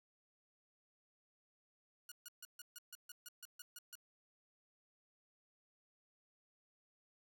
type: tone bursts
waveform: 5% pulse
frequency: 1445 Hz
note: F#6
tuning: 41 cents flat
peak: -38 dBFS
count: 12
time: 2.09-3.954 s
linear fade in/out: 2 ms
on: 27 ms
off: 140 ms
effects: none